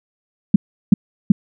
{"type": "tone bursts", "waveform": "sine", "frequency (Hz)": 201, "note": "G3", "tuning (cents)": 44, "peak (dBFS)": -3, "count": 3, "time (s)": [0.54, 1.32], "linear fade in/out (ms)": 5, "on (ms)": 20, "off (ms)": 360, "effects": []}